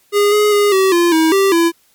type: tone with pitch steps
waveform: square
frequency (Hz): 409.8 / 418.8 / 410.8 / 382.4 / 344.9 / 320.4 / 391 / 336.2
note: G#4 / G#4 / G#4 / G4 / F4 / E4 / G4 / E4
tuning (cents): -23 / +15 / -19 / -43 / -22 / -49 / -4 / +34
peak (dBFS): -10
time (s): 0.12-1.72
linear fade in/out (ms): 50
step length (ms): 200
effects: white hiss -55 dBFS RMS until 1.94 s + MP3 96 kbps